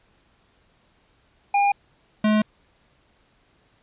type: tone pair in turn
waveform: square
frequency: 807 / 213.7 Hz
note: G#5 / G#3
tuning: -50 / +50 cents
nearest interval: octave + major seventh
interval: 2300 cents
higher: first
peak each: -17 dBFS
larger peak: neither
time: 1.54-1.72 / 2.24-2.42 s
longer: neither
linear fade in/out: 5 ms
effects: pink hiss -62 dBFS RMS until 3.82 s + resampled to 8000 Hz